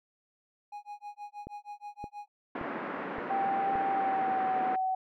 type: tone with tremolo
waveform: triangle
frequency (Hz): 826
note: G#5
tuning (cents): -10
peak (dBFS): -36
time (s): 0.72-2.28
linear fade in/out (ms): 5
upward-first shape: sine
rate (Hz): 6.3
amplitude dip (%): 100
type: click train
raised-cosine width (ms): 2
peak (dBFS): -27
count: 5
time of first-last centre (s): 1.47-3.756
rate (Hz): 1.75
type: band-pass noise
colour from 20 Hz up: pink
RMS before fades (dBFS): -37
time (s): 2.55-4.76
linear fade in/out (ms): 5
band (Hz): 220 to 1900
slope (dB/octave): 24
type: tone with pitch glide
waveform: sine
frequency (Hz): 784 to 753.4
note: G5 to F#5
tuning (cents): 0 to +31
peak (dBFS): -27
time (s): 3.3-4.95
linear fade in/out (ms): 5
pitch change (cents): -69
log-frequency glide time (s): 3.89-4.58
effects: none